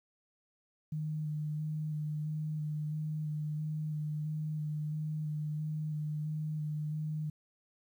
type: tone with vibrato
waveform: sine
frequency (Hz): 152.7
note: D#3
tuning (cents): -32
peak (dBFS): -33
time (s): 0.92-7.3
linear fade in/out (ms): 5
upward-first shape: square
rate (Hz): 1.5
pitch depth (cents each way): 15
effects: 11-bit